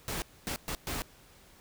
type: noise bursts at uneven times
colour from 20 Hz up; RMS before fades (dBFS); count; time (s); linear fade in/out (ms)
pink; -35; 4; 0.08-0.22 / 0.47-0.56 / 0.68-0.75 / 0.87-1.02; 0
effects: pink hiss -58 dBFS RMS until 1.6 s